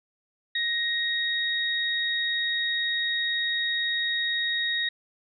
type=tone pair together; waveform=sine; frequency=1878 / 3756 Hz; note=A#6 / A#7; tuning=+12 / +12 cents; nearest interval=octave; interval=1200 cents; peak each=-27 dBFS; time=0.55-4.89 s; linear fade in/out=5 ms; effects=none